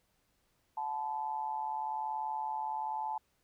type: tone with amplitude modulation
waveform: sine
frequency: 871 Hz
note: A5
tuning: 18 cents flat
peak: -30 dBFS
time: 0.77-3.18 s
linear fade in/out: 5 ms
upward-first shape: sine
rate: 141 Hz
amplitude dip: 75%
effects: pink hiss -75 dBFS RMS until 3.43 s